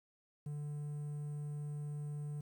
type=tone with quantisation; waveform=triangle; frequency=147.3 Hz; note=D3; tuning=6 cents sharp; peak=-37 dBFS; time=0.46-2.41 s; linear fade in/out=5 ms; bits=11; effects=none